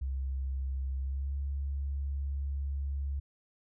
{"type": "tone with pitch glide", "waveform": "sine", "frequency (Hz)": [66.6, 69.55], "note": ["C2", "C#2"], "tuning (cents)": [31, 6], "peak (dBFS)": -31, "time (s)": [0.01, 3.2], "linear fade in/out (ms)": 10, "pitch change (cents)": 75, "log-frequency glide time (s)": [1, 1.35], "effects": []}